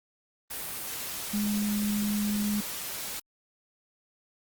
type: tone in noise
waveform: sine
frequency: 207.7 Hz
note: G#3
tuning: in tune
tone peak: -26 dBFS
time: 1.33-2.61 s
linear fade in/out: 10 ms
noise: white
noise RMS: -36 dBFS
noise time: 0.5-3.2 s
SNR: +7 dB
effects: Opus 32 kbps